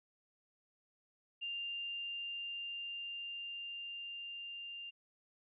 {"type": "tone with level ramp", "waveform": "sine", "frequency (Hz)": 2794, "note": "F7", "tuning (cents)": 0, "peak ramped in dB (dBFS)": [-38, -44], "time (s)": [1.41, 4.91], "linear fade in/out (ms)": 20, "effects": []}